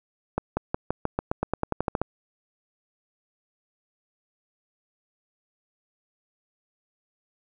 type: accelerating click train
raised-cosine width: 1 ms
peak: -10 dBFS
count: 15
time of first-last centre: 0.38-2.016 s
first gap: 190 ms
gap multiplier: 0.92
effects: none